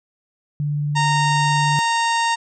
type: tone with vibrato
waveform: sine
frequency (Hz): 146.83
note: D3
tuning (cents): 0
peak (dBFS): -19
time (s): 0.6-1.79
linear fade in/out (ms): 0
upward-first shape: triangle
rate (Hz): 18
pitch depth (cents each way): 12
type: harmonic tone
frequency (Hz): 925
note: A#5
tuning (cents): -14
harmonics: 1 / 2 / 3 / 4 / 5 / 6 / 7 / 8 / 9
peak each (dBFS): -18 / -24 / -28 / -30 / -32 / -34 / -35 / -36 / -37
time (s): 0.95-2.36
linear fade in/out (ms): 20
effects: none